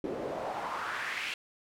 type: noise with band-pass filter sweep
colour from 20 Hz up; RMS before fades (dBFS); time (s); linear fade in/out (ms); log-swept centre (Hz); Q
pink; -36; 0.04-1.34; 2; 360 to 2700; 2.6
effects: none